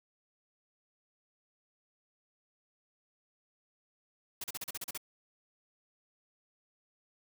white noise bursts, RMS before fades -39 dBFS, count 9, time 4.41-4.976 s, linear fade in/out 5 ms, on 30 ms, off 37 ms, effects none

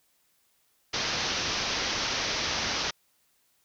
white low-pass noise, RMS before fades -30 dBFS, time 0.93-2.91 s, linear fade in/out 10 ms, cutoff 6100 Hz, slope 96 dB/octave, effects white hiss -69 dBFS RMS until 3.64 s

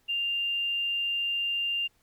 triangle tone with tanh clipping, 2794 Hz, F7, in tune, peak -26 dBFS, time 0.08-1.88 s, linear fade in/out 20 ms, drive 2 dB, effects pink hiss -68 dBFS RMS until 2.02 s

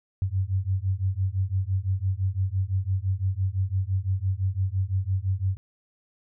sine beating tone pair, 92.5 / 98.4 Hz, F#2 / G2, 0 / +7 cents, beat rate 5.9 Hz, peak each -26 dBFS, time 0.22-5.57 s, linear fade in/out 0 ms, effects none

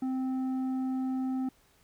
sine tone with tanh clipping, 260.4 Hz, C4, 8 cents flat, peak -30 dBFS, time 0.02-1.49 s, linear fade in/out 5 ms, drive 7 dB, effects pink hiss -65 dBFS RMS until 1.83 s

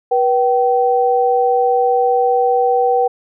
sine tone pair together, 485.1 / 770 Hz, B4 / G5, -31 / -31 cents, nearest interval minor sixth, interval 800 cents, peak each -14 dBFS, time 0.11-3.08 s, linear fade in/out 10 ms, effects none

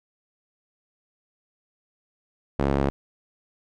sawtooth tone with band-pass filter, 69.3 Hz, C#2, in tune, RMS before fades -23 dBFS, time 2.59-2.9 s, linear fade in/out 0 ms, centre 440 Hz, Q 0.6, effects none

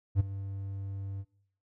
triangle tone with ADSR envelope, 98 Hz, G2, in tune, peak -17 dBFS, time 0.15-1.25 s, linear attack 50 ms, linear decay 15 ms, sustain -16 dB, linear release 49 ms, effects noise-tail reverb RT60 0.6 s tail -21 dB re dry

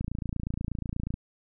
click train, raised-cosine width 5 ms, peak -19 dBFS, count 33, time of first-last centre 0.01-1.141 s, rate 28.3 Hz, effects none

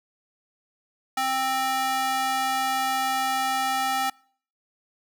square tone with high-pass filter, 263.2 Hz, C4, 10 cents sharp, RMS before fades -25 dBFS, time 1.17-4.1 s, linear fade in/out 5 ms, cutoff 870 Hz, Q 1.6, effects noise-tail reverb RT60 0.5 s tail -25 dB re dry

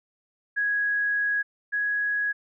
sine tone pair in turn, 1661.2 / 1667.3 Hz, G#6 / G#6, 0 / +6 cents, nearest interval unison, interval 6 cents, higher second, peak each -22 / -23 dBFS, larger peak first, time 0.56-1.43 / 1.72-2.33 s, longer first, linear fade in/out 20 ms, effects none

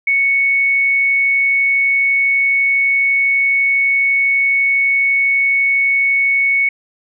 sine tone, 2217 Hz, C#7, in tune, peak -11 dBFS, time 0.07-6.69 s, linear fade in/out 5 ms, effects none

